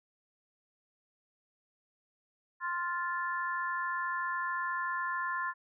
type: chord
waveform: sine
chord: F major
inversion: second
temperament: just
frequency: 1047.7 / 1396.9 / 1746.1 Hz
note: C6 / F6 / A6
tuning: +2 / 0 / -14 cents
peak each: -34 / -39 / -36 dBFS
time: 2.6-5.54 s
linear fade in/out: 50 ms
effects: none